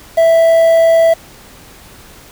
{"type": "tone with quantisation", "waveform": "triangle", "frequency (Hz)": 659.3, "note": "E5", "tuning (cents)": 0, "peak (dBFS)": -4, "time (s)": [0.17, 1.14], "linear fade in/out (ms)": 10, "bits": 5, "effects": ["pink hiss -39 dBFS RMS until 2.31 s"]}